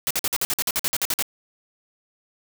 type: noise bursts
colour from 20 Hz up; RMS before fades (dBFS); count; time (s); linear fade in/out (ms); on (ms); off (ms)
white; -23; 14; 0.07-1.224; 0; 36; 50
effects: none